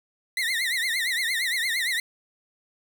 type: tone with vibrato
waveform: 30% pulse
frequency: 1960 Hz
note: B6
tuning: 14 cents flat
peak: -21 dBFS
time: 0.37-2 s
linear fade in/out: 2 ms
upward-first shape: triangle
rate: 8.7 Hz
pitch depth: 180 cents each way
effects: 8-bit